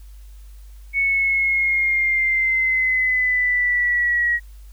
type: linear sweep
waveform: sine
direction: down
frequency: 2217 to 1901 Hz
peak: -16 dBFS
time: 0.93-4.4 s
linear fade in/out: 50 ms
effects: added 50 Hz sine -38 dBFS peak until 4.72 s + white hiss -57 dBFS RMS until 4.72 s